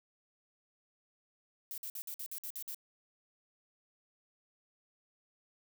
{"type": "noise bursts", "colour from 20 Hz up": "violet", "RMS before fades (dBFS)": -42, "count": 9, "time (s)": [1.71, 2.746], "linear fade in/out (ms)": 0, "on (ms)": 68, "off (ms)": 53, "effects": []}